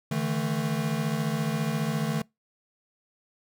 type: chord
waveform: square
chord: D suspended second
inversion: none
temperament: equal with one note detuned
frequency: 146.83 / 161.42 / 220 Hz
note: D3 / E3 / A3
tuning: 0 / -36 / 0 cents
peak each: -31 dBFS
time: 0.11-2.22 s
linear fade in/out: 5 ms
effects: noise-tail reverb RT60 0.2 s tail -25 dB re dry